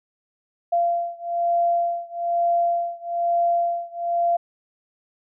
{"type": "beating tone pair", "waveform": "sine", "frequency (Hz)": [688, 689.1], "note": ["F5", "F5"], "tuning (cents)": [-26, -23], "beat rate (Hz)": 1.1, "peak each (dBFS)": [-22, -23], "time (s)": [0.72, 4.37], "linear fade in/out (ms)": 10, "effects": []}